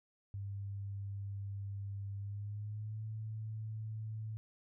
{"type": "tone with pitch glide", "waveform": "sine", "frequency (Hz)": [99.6, 109.24], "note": ["G2", "A2"], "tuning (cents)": [28, -12], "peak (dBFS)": -39, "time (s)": [0.34, 4.37], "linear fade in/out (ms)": 0, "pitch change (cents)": 160, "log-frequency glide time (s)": [2.16, 3.04], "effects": []}